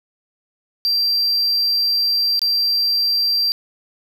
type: tone with dropouts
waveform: triangle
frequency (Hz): 4715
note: D8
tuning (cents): +6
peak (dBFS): -14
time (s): 0.85-3.52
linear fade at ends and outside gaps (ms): 0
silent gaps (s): 2.393-2.417
effects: none